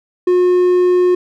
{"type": "tone", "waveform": "triangle", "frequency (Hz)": 360, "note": "F#4", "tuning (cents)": -47, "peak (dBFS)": -7, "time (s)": [0.27, 1.15], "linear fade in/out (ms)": 5, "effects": []}